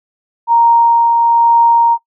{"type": "tone with tremolo", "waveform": "sine", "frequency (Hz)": 932.3, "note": "A#5", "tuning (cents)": 0, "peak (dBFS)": -5, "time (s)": [0.47, 1.98], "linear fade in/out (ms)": 50, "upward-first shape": "triangle", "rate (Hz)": 1.1, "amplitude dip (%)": 30, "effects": ["noise-tail reverb RT60 0.1 s tail -20 dB re dry"]}